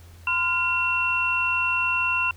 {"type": "tone cluster", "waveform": "sine", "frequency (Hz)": [1020, 1406, 2725], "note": ["C6", "F6", "F7"], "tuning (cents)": [-44, 11, -43], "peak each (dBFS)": [-27, -29, -22], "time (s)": [0.27, 2.31], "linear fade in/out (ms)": 2, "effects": ["added 85 Hz sine -44 dBFS peak until 2.36 s", "pink hiss -54 dBFS RMS until 2.36 s"]}